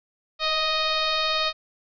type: tone with frequency modulation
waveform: sine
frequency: 2489 Hz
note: D#7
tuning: in tune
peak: -21 dBFS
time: 0.39-1.53 s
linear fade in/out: 50 ms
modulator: 620 Hz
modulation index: 3.3
effects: none